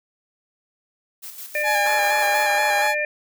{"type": "noise with tremolo", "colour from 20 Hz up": "blue", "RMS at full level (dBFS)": -35, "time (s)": [1.22, 2.46], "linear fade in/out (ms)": 20, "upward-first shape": "square", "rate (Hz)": 6.2, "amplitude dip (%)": 50}
{"type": "harmonic tone", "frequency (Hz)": 598, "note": "D5", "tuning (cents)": 31, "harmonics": [1, 3, 4], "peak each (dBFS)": [-25, -25, -25], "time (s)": [1.55, 3.05], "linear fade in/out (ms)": 2}
{"type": "tone with vibrato", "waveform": "30% pulse", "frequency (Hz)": 830.6, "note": "G#5", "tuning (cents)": 0, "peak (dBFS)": -17, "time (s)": [1.63, 2.95], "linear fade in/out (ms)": 50, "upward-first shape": "square", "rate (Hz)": 4.2, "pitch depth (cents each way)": 30}
{"type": "band-pass noise", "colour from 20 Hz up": "white", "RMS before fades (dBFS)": -34, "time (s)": [1.85, 2.88], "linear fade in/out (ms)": 10, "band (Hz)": [470, 1600], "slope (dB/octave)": 24}
{"effects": []}